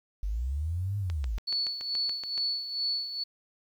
sine linear two-way sweep, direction up then down, 46.36 to 103.83 to 46.36 Hz, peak -28 dBFS, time 0.23-1.38 s, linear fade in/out 0 ms, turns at 0.98 s
click train, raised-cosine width 0.2 ms, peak -24 dBFS, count 10, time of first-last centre 1.1-2.378 s, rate 7.04 Hz
sine tone with tremolo, 4435 Hz, C#8, in tune, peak -26 dBFS, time 1.47-3.24 s, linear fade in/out 10 ms, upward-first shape sine, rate 2.3 Hz, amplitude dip 65%
effects 10-bit

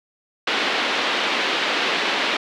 white band-pass noise, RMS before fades -22 dBFS, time 0.47-2.37 s, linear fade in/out 5 ms, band 240 to 3600 Hz, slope 24 dB/octave, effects none

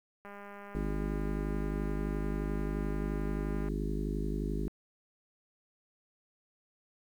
click train, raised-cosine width 0.5 ms, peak -32 dBFS, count 695, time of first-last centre 0.25-3.686 s, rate 202 Hz
harmonic tone, 51.5 Hz, G#1, 14 cents flat, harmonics 1 / 3 / 4 / 5 / 6 / 7 / 8, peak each -34 / -39 / -40 / -41 / -42 / -42 / -43 dBFS, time 0.75-4.68 s, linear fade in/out 0 ms
effects low-pass 2000 Hz 12 dB/octave + 10-bit

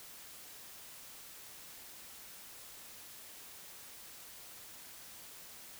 silence, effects white hiss -52 dBFS RMS until 5.79 s

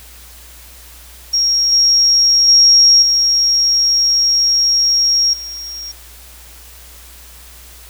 sine tone with level steps, 5588 Hz, F8, in tune, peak -11 / -8 / -5 / -10 / -25 dBFS, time 1.33-5.92 s, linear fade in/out 10 ms, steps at 1.72 / 2.48 / 3.02 / 5.33 s, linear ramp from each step 5 ms, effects added 60 Hz sine -40 dBFS peak until 7.89 s + white hiss -40 dBFS RMS until 7.89 s

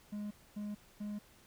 triangle tone bursts, 207.7 Hz, G#3, in tune, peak -36 dBFS, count 3, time 0.12-1.19 s, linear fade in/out 10 ms, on 190 ms, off 250 ms, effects pink hiss -63 dBFS RMS until 1.46 s

